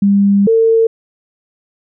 sine tone pair in turn, 200 / 451.6 Hz, G3 / A4, +35 / +45 cents, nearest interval octave + major second, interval 1410 cents, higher second, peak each -7 dBFS, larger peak neither, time 0.02-0.47 / 0.47-0.87 s, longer first, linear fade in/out 5 ms, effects none

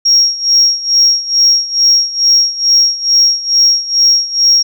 sine tone with tremolo, 5588 Hz, F8, in tune, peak -3 dBFS, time 0.05-4.63 s, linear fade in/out 10 ms, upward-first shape sine, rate 2.3 Hz, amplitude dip 85%, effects tanh soft clip ceiling -1 dBFS

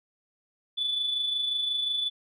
sine tone with amplitude modulation, 3471 Hz, A7, 24 cents flat, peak -23 dBFS, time 0.77-2.1 s, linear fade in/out 20 ms, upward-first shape sine, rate 25.6 Hz, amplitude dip 45%, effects tanh soft clip ceiling -20 dBFS

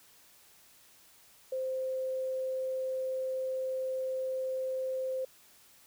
sine tone, 521 Hz, C5, 7 cents flat, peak -31 dBFS, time 1.52-5.25 s, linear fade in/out 5 ms, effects white hiss -60 dBFS RMS until 5.86 s

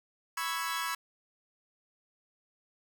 sawtooth chord, C# minor seventh, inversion third, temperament equal, 987.8 / 1108.7 / 1318.5 / 1661.2 Hz, B5 / C#6 / E6 / G#6, 0 / 0 / 0 / 0 cents, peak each -34 dBFS, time 0.37-0.95 s, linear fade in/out 5 ms, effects none

